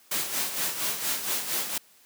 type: noise with tremolo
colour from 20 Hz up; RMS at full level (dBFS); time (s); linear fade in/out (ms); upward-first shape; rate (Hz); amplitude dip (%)
white; -27; 0.11-1.78; 5; sine; 4.3; 60
effects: white hiss -58 dBFS RMS until 2.05 s + high-pass 150 Hz 12 dB/octave